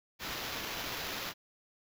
white noise with sample-and-hold, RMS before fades -39 dBFS, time 0.19-1.34 s, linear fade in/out 50 ms, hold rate 8820 Hz, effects none

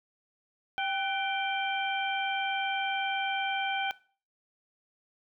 harmonic tone with a mistuned harmonic, 784 Hz, G5, in tune, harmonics 1 / 2 / 3 / 4, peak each -31 / -34 / -36 / -37 dBFS, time 0.78-3.91 s, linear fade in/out 0 ms, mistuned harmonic 2, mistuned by -75 cents, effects noise-tail reverb RT60 0.4 s tail -19 dB re dry

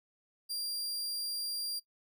sawtooth tone, 4765 Hz, D8, 24 cents sharp, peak -32 dBFS, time 0.49-1.8 s, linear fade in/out 20 ms, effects noise-tail reverb RT60 0.1 s tail -20 dB re dry

